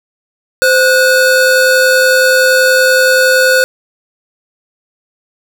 square tone pair together, 518 / 1463.4 Hz, C5 / F#6, -17 / -20 cents, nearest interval octave + tritone, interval 1797 cents, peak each -10 dBFS, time 0.62-3.64 s, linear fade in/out 0 ms, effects none

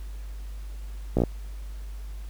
slowing click train, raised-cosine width 2 ms, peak -9 dBFS, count 5, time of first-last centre 1.17-1.237 s, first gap 16 ms, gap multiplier 1.03, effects added 50 Hz sine -34 dBFS peak until 2.29 s + pink hiss -54 dBFS RMS until 2.29 s

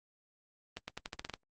accelerating click train, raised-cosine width 0.2 ms, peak -21 dBFS, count 9, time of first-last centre 0.77-1.338 s, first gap 110 ms, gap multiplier 0.87, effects Opus 24 kbps

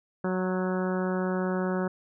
harmonic tone with a mistuned harmonic, 185 Hz, F#3, in tune, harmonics 1 / 2 / 3 / 4 / 5 / 6 / 7 / 8 / 9, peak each -28 / -31 / -34 / -40 / -40 / -42 / -41 / -40 / -45 dBFS, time 0.24-1.88 s, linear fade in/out 5 ms, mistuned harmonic 6, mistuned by -23 cents, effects none

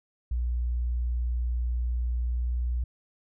sine tone with pitch glide, 60.2 to 60.62 Hz, B1 to B1, -44 to -32 cents, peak -25 dBFS, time 0.31-2.84 s, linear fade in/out 5 ms, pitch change +12 cents, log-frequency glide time 2.22-2.54 s, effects none

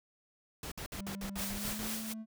pink noise bursts, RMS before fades -42 dBFS, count 9, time 0.63-1.877 s, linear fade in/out 2 ms, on 87 ms, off 58 ms
triangle tone with pitch glide, 197.3 to 220.2 Hz, G3 to A3, +11 to +2 cents, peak -38 dBFS, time 0.95-2.26 s, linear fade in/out 50 ms, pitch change +191 cents, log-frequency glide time 1.44-1.9 s
white noise with tremolo, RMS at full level -38 dBFS, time 1.37-2.14 s, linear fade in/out 20 ms, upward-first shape sine, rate 4.1 Hz, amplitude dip 55%
effects none

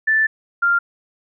sine tone pair in turn, 1760 / 1394.2 Hz, A6 / F6, 0 / -3 cents, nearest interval major third, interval 403 cents, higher first, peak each -13 dBFS, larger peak neither, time 0.07-0.27 / 0.62-0.79 s, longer first, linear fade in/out 10 ms, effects none

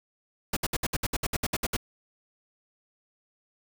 pink noise bursts, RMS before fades -28 dBFS, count 13, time 0.53-1.767 s, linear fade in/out 5 ms, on 37 ms, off 63 ms, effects none

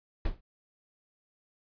brown noise with exponential decay, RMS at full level -22 dBFS, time 0.25-0.41 s, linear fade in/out 5 ms, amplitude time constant 33 ms, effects resampled to 11025 Hz

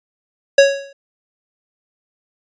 square tone with exponential decay, 554.4 Hz, C#5, in tune, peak -4 dBFS, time 0.58-0.93 s, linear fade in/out 5 ms, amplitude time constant 76 ms, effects resampled to 16000 Hz

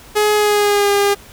sawtooth tone with pitch glide, 421 to 403.9 Hz, G#4 to G#4, +24 to -48 cents, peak -8 dBFS, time 0.15-1.15 s, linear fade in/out 20 ms, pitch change -72 cents, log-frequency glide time 0.35-0.91 s, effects pink hiss -41 dBFS RMS until 1.32 s

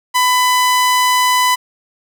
sawtooth tone, 1000 Hz, B5, 21 cents sharp, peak -7 dBFS, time 0.14-1.56 s, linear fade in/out 20 ms, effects none

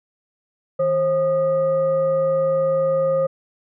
sine tone with frequency modulation, 535 Hz, C5, 38 cents sharp, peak -16 dBFS, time 0.79-3.27 s, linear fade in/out 10 ms, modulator 694 Hz, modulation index 0.38, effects none

